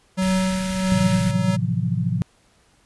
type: tone with tremolo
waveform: square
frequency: 187.8 Hz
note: F#3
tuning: 26 cents sharp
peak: -18 dBFS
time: 0.17-1.57 s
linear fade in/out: 20 ms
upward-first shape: sine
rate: 1.5 Hz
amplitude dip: 50%
type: band-stop noise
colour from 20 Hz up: pink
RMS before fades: -32 dBFS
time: 0.22-1.31 s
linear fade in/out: 0 ms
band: 230 to 1400 Hz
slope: 48 dB/octave
type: chord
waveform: sine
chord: F major seventh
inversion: first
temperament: equal with one note detuned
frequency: 110 / 130.81 / 164.81 / 178.7 Hz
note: A2 / C3 / E3 / F3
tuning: 0 / 0 / 0 / +40 cents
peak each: -25 dBFS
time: 0.92-2.22 s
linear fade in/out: 0 ms
effects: pink hiss -59 dBFS RMS until 2.85 s + resampled to 24000 Hz